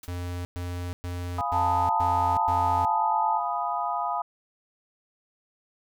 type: noise with exponential decay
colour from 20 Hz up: white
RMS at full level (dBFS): -38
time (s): 0.03-0.11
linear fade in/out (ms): 5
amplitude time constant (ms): 17
type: tone bursts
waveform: square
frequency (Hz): 88.5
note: F2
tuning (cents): +23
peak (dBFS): -31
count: 6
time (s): 0.08-2.85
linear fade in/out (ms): 0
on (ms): 370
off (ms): 110
type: chord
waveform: sine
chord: F half-diminished seventh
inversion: none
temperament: equal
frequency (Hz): 698.5 / 830.6 / 987.8 / 1244.5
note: F5 / Ab5 / Cb6 / Eb6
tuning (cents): 0 / 0 / 0 / 0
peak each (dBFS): -31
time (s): 1.38-4.22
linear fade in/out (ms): 5
type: tone with pitch glide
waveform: sine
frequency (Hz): 888 to 879.3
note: A5 to A5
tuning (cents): +16 to -1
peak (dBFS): -23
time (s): 1.51-3.41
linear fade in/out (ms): 50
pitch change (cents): -17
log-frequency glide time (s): 2.55-2.88
effects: none